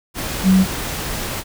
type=tone in noise; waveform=sine; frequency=188.7 Hz; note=F#3; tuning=34 cents sharp; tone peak=-9 dBFS; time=0.43-0.66 s; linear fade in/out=50 ms; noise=pink; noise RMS=-25 dBFS; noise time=0.14-1.44 s; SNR=+13 dB; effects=none